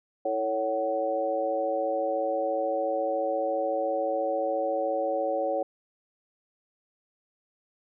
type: tone cluster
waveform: sine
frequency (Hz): 327.2 / 443.9 / 558 / 751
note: E4 / A4 / C#5 / F#5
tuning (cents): -13 / +15 / +11 / +26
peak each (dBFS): -35 / -34 / -27 / -31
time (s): 0.25-5.63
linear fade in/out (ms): 5
effects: none